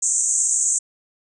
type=band-pass noise; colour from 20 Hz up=white; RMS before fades=-20 dBFS; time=0.02-0.79 s; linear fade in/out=10 ms; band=6400 to 8400 Hz; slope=96 dB/octave; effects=none